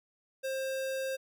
square tone, 531 Hz, C5, 25 cents sharp, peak -33 dBFS, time 0.43-1.17 s, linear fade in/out 20 ms, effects none

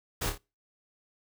pink noise with echo, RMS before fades -31 dBFS, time 0.21-0.3 s, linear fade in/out 10 ms, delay 27 ms, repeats 3, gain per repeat -6 dB, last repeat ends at 0.381 s, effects noise-tail reverb RT60 0.3 s tail -26 dB re dry

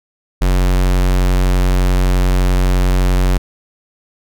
square tone, 45.82 Hz, F#1, 16 cents flat, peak -11 dBFS, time 0.41-3.38 s, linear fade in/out 10 ms, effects none

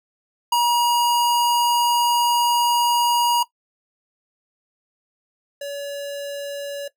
square tone pair in turn, 955 / 567.8 Hz, A#5 / C#5, +42 / +41 cents, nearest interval major sixth, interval 901 cents, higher first, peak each -16 / -28 dBFS, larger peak first, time 0.52-3.43 / 5.61-6.88 s, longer first, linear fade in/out 5 ms, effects noise-tail reverb RT60 0.1 s tail -17 dB re dry

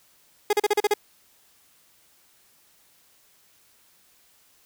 30% pulse tone bursts, 415.3 Hz, G#4, in tune, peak -15 dBFS, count 7, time 0.5-0.939 s, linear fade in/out 5 ms, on 31 ms, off 37 ms, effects white hiss -60 dBFS RMS until 4.65 s

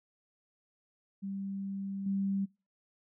sine tone with level steps, 196 Hz, G3, in tune, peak -35 / -29 dBFS, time 1.22-2.46 s, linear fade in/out 20 ms, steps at 2.06 s, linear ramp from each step 5 ms, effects noise-tail reverb RT60 0.3 s tail -25 dB re dry

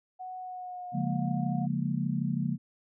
sine tone with pitch glide, 740 to 718.1 Hz, F#5 to F5, 0 to +48 cents, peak -37 dBFS, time 0.19-1.67 s, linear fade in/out 20 ms, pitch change -52 cents, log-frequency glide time 0.38-0.92 s
sine chord, Bb minor seventh, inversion first, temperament equal with one note detuned, 141.5 / 174.61 / 207.7 / 233.1 Hz, Db3 / F3 / Ab3 / Bb3, +36 / 0 / 0 / 0 cents, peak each -32 / -32 / -35 / -33 dBFS, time 0.92-2.58 s, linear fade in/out 50 ms
effects none

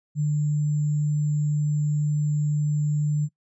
sine tone with sample-and-hold, 149 Hz, D3, 25 cents sharp, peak -20 dBFS, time 0.15-3.29 s, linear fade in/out 50 ms, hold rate 7350 Hz, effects noise-tail reverb RT60 0.1 s tail -22 dB re dry + resampled to 22050 Hz

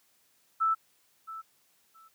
sine tone with echo, 1318.5 Hz, E6, in tune, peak -23 dBFS, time 0.6-0.75 s, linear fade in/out 20 ms, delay 670 ms, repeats 2, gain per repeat -15 dB, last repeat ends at 2.09 s, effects white hiss -68 dBFS RMS until 2.14 s + high-pass 80 Hz 12 dB/octave

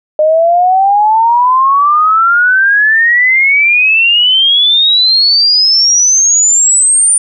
sine exponential sweep, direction up, 607 to 9300 Hz, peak -5 dBFS, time 0.19-7.18 s, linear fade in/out 2 ms, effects none

